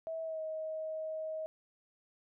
sine tone with pitch glide, 649 to 631.3 Hz, E5 to D#5, -27 to +25 cents, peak -36 dBFS, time 0.07-1.46 s, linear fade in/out 0 ms, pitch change -48 cents, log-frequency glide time 0.23-0.41 s, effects none

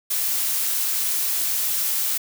blue noise, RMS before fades -23 dBFS, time 0.1-2.18 s, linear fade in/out 10 ms, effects none

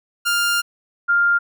sawtooth / sine tone pair in turn, 1400 / 1400 Hz, F6 / F6, +4 / +4 cents, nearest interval unison, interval 0 cents, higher neither, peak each -13 dBFS, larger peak neither, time 0.25-0.62 / 1.08-1.39 s, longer first, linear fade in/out 20 ms, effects none

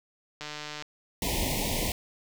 click train, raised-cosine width 0.2 ms, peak -20 dBFS, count 63, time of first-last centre 0.41-0.823 s, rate 150 Hz
pink band-stop noise, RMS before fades -29 dBFS, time 1.22-1.92 s, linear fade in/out 2 ms, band 1000 to 1900 Hz, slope 96 dB/octave
effects none

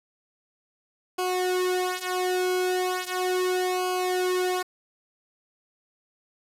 sawtooth tone with flanger, 365.9 Hz, F#4, 19 cents flat, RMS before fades -26 dBFS, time 1.18-4.63 s, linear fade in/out 10 ms, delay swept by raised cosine 0.53 to 3.83 ms, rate 0.37 Hz, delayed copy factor -0.85, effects resampled to 32000 Hz + 8-bit

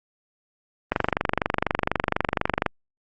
click train, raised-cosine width 0.5 ms, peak -5 dBFS, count 43, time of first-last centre 0.92-2.663 s, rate 24.1 Hz, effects Opus 24 kbps

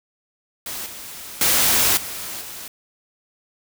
white noise with level steps, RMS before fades -30 / -36 / -17 / -31 / -35 dBFS, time 0.66-2.68 s, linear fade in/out 2 ms, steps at 0.86 / 1.41 / 1.97 / 2.41 s, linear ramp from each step 2 ms, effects none

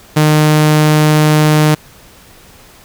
sawtooth tone, 152.8 Hz, D#3, 31 cents flat, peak -3 dBFS, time 0.16-1.75 s, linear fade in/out 10 ms, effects pink hiss -41 dBFS RMS until 2.84 s

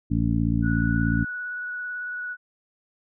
harmonic tone, 56.8 Hz, A#1, 44 cents flat, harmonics 1 / 2 / 3 / 4 / 5, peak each -27 / -25 / -27 / -26 / -27 dBFS, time 0.1-1.25 s, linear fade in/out 20 ms
sine tone with vibrato, 1471 Hz, F#6, 11 cents flat, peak -29 dBFS, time 0.62-2.37 s, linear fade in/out 50 ms, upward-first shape sine, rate 18 Hz, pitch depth 12 cents each way
effects none

